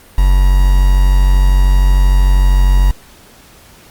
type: tone with quantisation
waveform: triangle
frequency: 46.52 Hz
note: F#1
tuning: 10 cents sharp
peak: -4 dBFS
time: 0.18-2.91 s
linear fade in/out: 0 ms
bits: 4
effects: pink hiss -42 dBFS RMS until 3.9 s + Opus 48 kbps